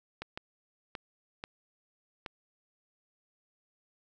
clicks, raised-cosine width 0.3 ms, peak -22 dBFS, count 5, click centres 0.22 / 0.375 / 0.952 / 1.439 / 2.262 s, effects none

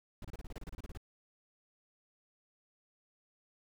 brown noise bursts, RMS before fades -43 dBFS, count 14, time 0.22-0.974 s, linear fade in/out 2 ms, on 26 ms, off 30 ms, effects none

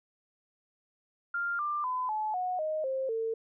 sine tone with pitch steps, 1396.9 / 1188.3 / 1010.8 / 859.9 / 731.5 / 622.2 / 529.3 / 450.3 Hz, F6 / D6 / B5 / A5 / F#5 / D#5 / C5 / A4, 0 / +20 / +40 / -40 / -20 / 0 / +20 / +40 cents, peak -29 dBFS, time 1.34-3.34 s, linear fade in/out 5 ms, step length 250 ms, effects none

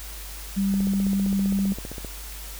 sine tone, 196 Hz, G3, in tune, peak -20 dBFS, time 0.56-1.74 s, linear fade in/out 20 ms
click train, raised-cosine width 2 ms, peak -22 dBFS, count 21, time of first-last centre 0.74-2.047 s, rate 15.3 Hz
effects added 50 Hz sine -37 dBFS peak until 2.59 s + white hiss -40 dBFS RMS until 2.59 s

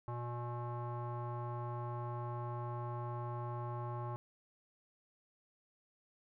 square tone with low-pass filter, 120.3 Hz, B2, 45 cents flat, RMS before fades -41 dBFS, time 0.08-4.16 s, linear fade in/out 0 ms, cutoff 1000 Hz, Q 5.6, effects none

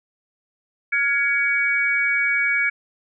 sine tone cluster, 1415 / 1666 / 2255 Hz, F6 / G#6 / C#7, +22 / +5 / +29 cents, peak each -27 / -23 / -19 dBFS, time 0.92-2.7 s, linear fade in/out 10 ms, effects none

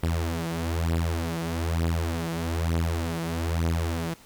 sawtooth beating tone pair, 82.41 / 83.51 Hz, E2 / E2, 0 / +23 cents, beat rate 1.1 Hz, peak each -24 dBFS, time 0.03-4.14 s, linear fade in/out 5 ms, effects pink hiss -52 dBFS RMS until 4.25 s

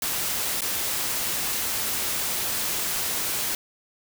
white noise with dropouts, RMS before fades -27 dBFS, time 0.02-3.55 s, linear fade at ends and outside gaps 2 ms, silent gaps 0.608-0.618 s, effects none

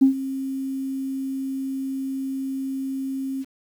sine tone with ADSR envelope, 268 Hz, C4, 42 cents sharp, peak -9 dBFS, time 0.01-3.45 s, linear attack 13 ms, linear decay 110 ms, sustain -16 dB, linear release 39 ms, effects tanh soft clip ceiling -5 dBFS + 8-bit

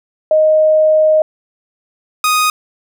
sine / sawtooth tone pair in turn, 622.3 / 1244.6 Hz, D#5 / D#6, 0 / 0 cents, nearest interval octave, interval 1200 cents, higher second, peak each -7 dBFS, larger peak neither, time 0.31-1.22 / 2.24-2.5 s, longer first, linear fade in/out 2 ms, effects none

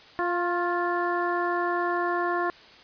harmonic tone with a mistuned harmonic, 349.2 Hz, F4, in tune, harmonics 1 / 2 / 3 / 4 / 5, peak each -28 / -30 / -29 / -34 / -33 dBFS, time 0.19-2.5 s, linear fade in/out 0 ms, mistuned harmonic 3, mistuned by +32 cents, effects white hiss -50 dBFS RMS until 2.83 s + resampled to 11025 Hz

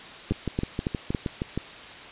two click trains, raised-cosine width 3 ms, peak -12 / -14 dBFS, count 4 / 9, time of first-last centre 0.31-1.148 / 0.32-1.576 s, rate 3.58 / 6.37 Hz, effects white hiss -42 dBFS RMS until 2.11 s + resampled to 8000 Hz

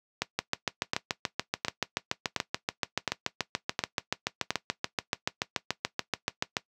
two click trains, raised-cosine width 0.2 ms, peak -9 / -9 dBFS, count 44 / 7, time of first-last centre 0.39-6.568 / 0.22-4.506 s, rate 6.96 / 1.4 Hz, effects noise-tail reverb RT60 0.1 s tail -17 dB re dry + high-pass 100 Hz 12 dB/octave

